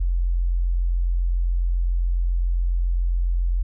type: tone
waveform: sine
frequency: 43.65 Hz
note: F1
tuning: in tune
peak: -18 dBFS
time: 0-3.63 s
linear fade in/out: 10 ms
effects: none